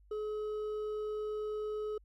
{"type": "tone with hard clipping", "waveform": "triangle", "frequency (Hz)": 425.5, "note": "G#4", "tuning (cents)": 42, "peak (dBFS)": -36, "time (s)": [0.11, 1.98], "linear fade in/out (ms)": 5, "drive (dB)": 8, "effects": ["added 50 Hz sine -59 dBFS peak until 2.04 s"]}